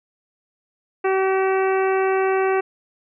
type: harmonic tone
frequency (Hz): 382.2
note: G4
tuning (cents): -44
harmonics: 1 / 2 / 3 / 4 / 5 / 6 / 7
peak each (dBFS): -18 / -24 / -28 / -30 / -32 / -34 / -35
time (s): 1.04-2.61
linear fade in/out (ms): 10
effects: none